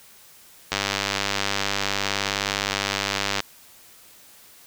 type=click train; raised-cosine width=0.2 ms; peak=-5 dBFS; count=268; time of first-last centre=0.72-3.403 s; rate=99.5 Hz; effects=white hiss -50 dBFS RMS until 4.66 s